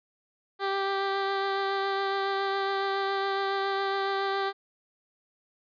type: tone with vibrato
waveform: 15% pulse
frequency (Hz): 392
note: G4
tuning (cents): 0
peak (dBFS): -20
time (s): 0.59-4.53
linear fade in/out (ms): 50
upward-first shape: triangle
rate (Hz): 7.2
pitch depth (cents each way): 14
effects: resampled to 11025 Hz